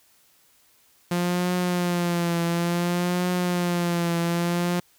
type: tone with vibrato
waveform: sawtooth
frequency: 174.61 Hz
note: F3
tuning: in tune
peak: -18 dBFS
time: 1.11-4.8 s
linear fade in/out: 5 ms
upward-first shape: triangle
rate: 0.57 Hz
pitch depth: 55 cents each way
effects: white hiss -60 dBFS RMS until 4.98 s